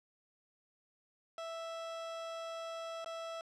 30% pulse tone with dropouts, 659.3 Hz, E5, in tune, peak -38 dBFS, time 1.38-3.41 s, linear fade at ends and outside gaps 1 ms, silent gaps 3.045-3.06 s, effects low-pass 6000 Hz 12 dB/octave

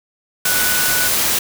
sine tone in noise, 1480 Hz, F#6, in tune, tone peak -21 dBFS, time 0.45-1.08 s, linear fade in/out 5 ms, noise white, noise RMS -17 dBFS, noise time 0.45-1.39 s, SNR -7 dB, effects none

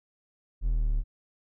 triangle exponential sweep, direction down, 42.08 to 35.09 Hz, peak -21 dBFS, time 0.61-1.04 s, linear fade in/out 50 ms, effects none

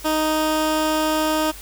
15% pulse tone, 311.1 Hz, D#4, in tune, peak -12 dBFS, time 0.04-1.52 s, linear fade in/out 20 ms, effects added 50 Hz sine -40 dBFS peak until 1.61 s + white hiss -40 dBFS RMS until 1.61 s

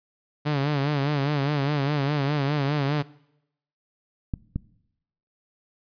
sawtooth tone with vibrato, 143.4 Hz, D3, 41 cents flat, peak -18 dBFS, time 0.45-3.03 s, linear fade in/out 20 ms, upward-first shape sine, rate 4.9 Hz, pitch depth 89 cents each way
clicks, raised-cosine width 5 ms, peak -14 dBFS, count 2, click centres 4.338 / 4.56 s
effects noise-tail reverb RT60 0.8 s tail -21 dB re dry + resampled to 11025 Hz

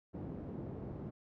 pink band-pass noise, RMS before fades -44 dBFS, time 0.13-1.11 s, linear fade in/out 20 ms, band 100 to 400 Hz, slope 12 dB/octave, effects none

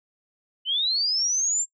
sine linear sweep, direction up, 2960 to 7459 Hz, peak -21 dBFS, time 0.65-1.66 s, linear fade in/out 50 ms, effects noise-tail reverb RT60 0.1 s tail -22 dB re dry

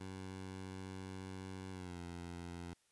15% pulse tone with pitch glide, 94.5 to 86.66 Hz, F#2 to F2, +37 to -13 cents, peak -39 dBFS, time 0-2.74 s, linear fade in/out 10 ms, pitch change -150 cents, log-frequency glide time 1.71-2 s, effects white hiss -75 dBFS RMS until 2.91 s + resampled to 24000 Hz

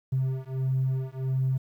triangle beating tone pair, 130.81 / 132.31 Hz, C3 / C3, 0 / +20 cents, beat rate 1.5 Hz, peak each -25 dBFS, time 0.12-1.58 s, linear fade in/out 10 ms, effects tanh soft clip ceiling -19 dBFS + 10-bit

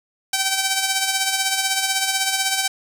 5% pulse tone with tremolo, 772 Hz, G5, 27 cents flat, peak -5 dBFS, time 0.33-2.68 s, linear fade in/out 5 ms, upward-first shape sine, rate 16 Hz, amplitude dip 50%, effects none

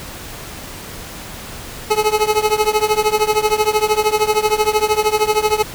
25% pulse tone with tremolo, 427 Hz, G#4, 48 cents sharp, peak -6 dBFS, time 1.9-5.63 s, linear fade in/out 10 ms, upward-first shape triangle, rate 13 Hz, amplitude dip 95%, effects pink hiss -32 dBFS RMS until 5.74 s

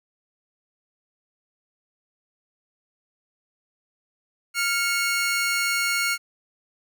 sawtooth tone pair together, 1397 / 2200 Hz, F6 / C#7, 0 / -14 cents, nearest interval minor sixth, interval 786 cents, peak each -21 dBFS, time 4.54-6.18 s, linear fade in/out 50 ms, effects none

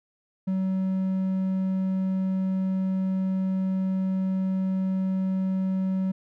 triangle tone, 189.1 Hz, F#3, 38 cents sharp, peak -21 dBFS, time 0.47-6.12 s, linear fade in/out 10 ms, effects none

